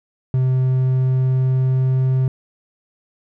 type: tone with pitch glide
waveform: triangle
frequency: 129.3 to 130.5 Hz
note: C3 to C3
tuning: -20 to -4 cents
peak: -12 dBFS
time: 0.34-2.28 s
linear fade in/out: 2 ms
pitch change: +16 cents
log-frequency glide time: 0.53-2.06 s
effects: none